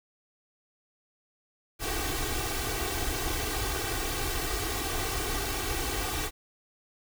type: noise with comb filter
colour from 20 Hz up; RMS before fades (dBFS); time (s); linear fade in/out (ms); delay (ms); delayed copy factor
pink; -31; 1.79-6.31; 50; 2.6; +1
effects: none